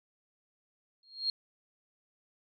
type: tone with exponential growth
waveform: sine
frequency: 4247 Hz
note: C8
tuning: 25 cents sharp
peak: -25 dBFS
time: 1.03-1.3 s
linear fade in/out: 2 ms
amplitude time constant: 58 ms
effects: none